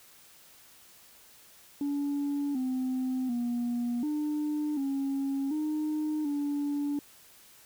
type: tone with pitch steps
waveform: sine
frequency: 285.6 / 257.3 / 240.1 / 299.9 / 274.2 / 305.8 / 288.4 Hz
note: D4 / C4 / B3 / D4 / C#4 / D#4 / D4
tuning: -48 / -29 / -49 / +36 / -19 / -30 / -31 cents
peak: -26 dBFS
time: 1.81-6.99 s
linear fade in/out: 2 ms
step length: 740 ms
effects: tanh soft clip ceiling -26 dBFS + white hiss -56 dBFS RMS until 7.65 s